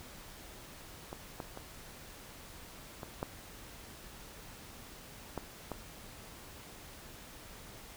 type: clicks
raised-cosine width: 1 ms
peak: -27 / -25 / -30 / -27 / -20 / -22 / -23 dBFS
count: 7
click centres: 1.129 / 1.402 / 1.574 / 3.032 / 3.229 / 5.377 / 5.717 s
effects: pink hiss -51 dBFS RMS until 7.96 s